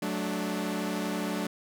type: chord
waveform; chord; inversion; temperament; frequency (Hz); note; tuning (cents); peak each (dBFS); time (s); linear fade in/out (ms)
sawtooth; D major; first; equal with one note detuned; 185 / 217.5 / 293.7; F#3 / A3 / D4; 0 / -20 / 0; -30; 0.02-1.47; 5
effects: none